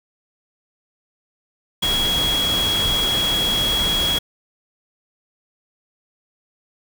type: tone in noise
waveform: sine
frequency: 3322 Hz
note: G#7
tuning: in tune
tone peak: -18 dBFS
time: 1.82-4.19 s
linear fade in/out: 10 ms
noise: pink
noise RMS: -25 dBFS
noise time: 1.82-4.19 s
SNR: +4 dB
effects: none